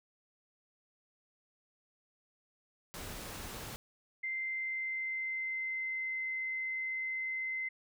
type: noise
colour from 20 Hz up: pink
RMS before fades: -44 dBFS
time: 2.94-3.76 s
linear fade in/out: 0 ms
type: tone with pitch glide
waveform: sine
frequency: 2084 to 2062 Hz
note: C7 to C7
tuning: -7 to -26 cents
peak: -34 dBFS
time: 4.23-7.69 s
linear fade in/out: 10 ms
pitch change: -19 cents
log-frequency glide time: 4.35-6.3 s
effects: none